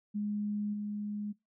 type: tone with level steps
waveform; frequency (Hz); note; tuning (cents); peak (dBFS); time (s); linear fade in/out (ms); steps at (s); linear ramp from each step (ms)
sine; 207.7; G#3; 0; -31 / -34; 0.14-1.33; 20; 0.73; 10
effects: noise-tail reverb RT60 0.2 s tail -23 dB re dry